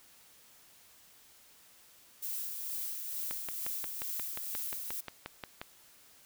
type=noise with tremolo; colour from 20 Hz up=violet; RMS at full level=-37 dBFS; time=2.22-5.01 s; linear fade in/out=10 ms; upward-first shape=sine; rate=2.2 Hz; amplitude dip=35%
type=click train; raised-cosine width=0.3 ms; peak=-23 dBFS; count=14; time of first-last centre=3.31-5.615 s; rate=5.64 Hz
effects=white hiss -60 dBFS RMS until 6.25 s